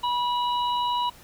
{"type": "harmonic tone", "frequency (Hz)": 974, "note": "B5", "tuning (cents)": -24, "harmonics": [1, 3, 4], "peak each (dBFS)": [-23, -33, -35], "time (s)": [0.03, 1.1], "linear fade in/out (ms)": 10, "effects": ["pink hiss -50 dBFS RMS until 1.23 s"]}